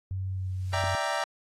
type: tone with pitch glide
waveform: sine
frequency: 94.7 to 93.18 Hz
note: F#2 to F#2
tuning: +41 to +13 cents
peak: -29 dBFS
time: 0.11-0.95 s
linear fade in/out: 0 ms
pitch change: -28 cents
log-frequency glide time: 0.31-0.49 s
type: noise with exponential growth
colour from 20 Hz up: blue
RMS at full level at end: -42 dBFS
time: 0.17-0.82 s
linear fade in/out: 0 ms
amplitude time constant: 140 ms
type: chord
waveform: 25% pulse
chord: E half-diminished seventh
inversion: third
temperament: equal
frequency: 587.3 / 659.3 / 784 / 932.3 Hz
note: D5 / E5 / G5 / Bb5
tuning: 0 / 0 / 0 / 0 cents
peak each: -29 dBFS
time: 0.73-1.24 s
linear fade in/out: 2 ms
type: click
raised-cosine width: 3 ms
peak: -27 dBFS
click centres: 0.839 s
effects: low-pass 7000 Hz 12 dB/octave + AAC 48 kbps